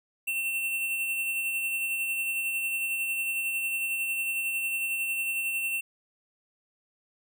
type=tone with tremolo; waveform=square; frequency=2700 Hz; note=E7; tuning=41 cents sharp; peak=-27 dBFS; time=0.27-5.81 s; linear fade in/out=10 ms; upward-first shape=sine; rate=11 Hz; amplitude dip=30%; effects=none